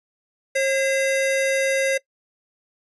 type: tone pair together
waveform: square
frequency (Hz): 539.1 / 2046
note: C#5 / C7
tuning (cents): -48 / -39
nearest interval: octave + major seventh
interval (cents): 2309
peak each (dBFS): -20 / -25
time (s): 0.55-1.98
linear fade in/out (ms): 10
effects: noise-tail reverb RT60 0.1 s tail -22 dB re dry + resampled to 24000 Hz